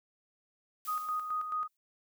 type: noise with exponential decay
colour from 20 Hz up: blue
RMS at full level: -44 dBFS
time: 0.85-1.77 s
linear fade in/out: 1 ms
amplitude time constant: 200 ms
type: tone with tremolo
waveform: sine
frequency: 1244.5 Hz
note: D#6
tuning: in tune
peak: -30 dBFS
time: 0.87-1.68 s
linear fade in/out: 20 ms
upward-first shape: square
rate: 4.6 Hz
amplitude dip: 50%
effects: none